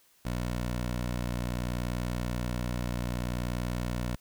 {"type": "tone", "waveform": "15% pulse", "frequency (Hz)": 60.6, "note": "B1", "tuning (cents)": -32, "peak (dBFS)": -24, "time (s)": [0.25, 4.16], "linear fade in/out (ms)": 5, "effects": ["white hiss -64 dBFS RMS until 4.2 s"]}